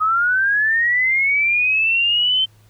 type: linear sweep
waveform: sine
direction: up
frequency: 1250 to 3104 Hz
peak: -14 dBFS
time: 0-2.46 s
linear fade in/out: 20 ms
effects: added 106 Hz sine -49 dBFS peak until 2.69 s + pink hiss -57 dBFS RMS until 2.69 s